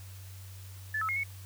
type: tone with pitch steps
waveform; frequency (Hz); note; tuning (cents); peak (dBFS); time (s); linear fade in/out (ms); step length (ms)
sine; 1738 / 1297 / 2151 / 2210; A6 / E6 / C7 / C#7; -22 / -28 / +47 / -6; -29; 0.94-1.236; 5; 74
effects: added 95 Hz sine -44 dBFS peak until 1.45 s + white hiss -54 dBFS RMS until 1.45 s